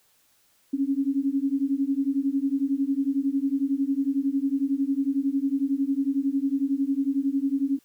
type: beating tone pair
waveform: sine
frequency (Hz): 269.7 / 280.7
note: C#4 / C#4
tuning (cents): -47 / +22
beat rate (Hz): 11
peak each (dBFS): -25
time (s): 0.73-7.79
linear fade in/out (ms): 10
effects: white hiss -64 dBFS RMS until 7.84 s